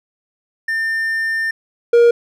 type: tone pair in turn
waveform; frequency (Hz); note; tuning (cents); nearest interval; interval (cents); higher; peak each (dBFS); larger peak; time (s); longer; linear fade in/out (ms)
triangle; 1800 / 472.2; A6 / A#4; +39 / +22; octave + major seventh; 2317; first; -15 / -5; second; 0.68-1.51 / 1.93-2.11; first; 5
effects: none